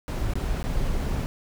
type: noise with dropouts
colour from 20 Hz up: brown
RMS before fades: -26 dBFS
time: 0.08-1.26 s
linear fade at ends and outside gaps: 0 ms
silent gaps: 0.336-0.355 / 0.628-0.64 s
effects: none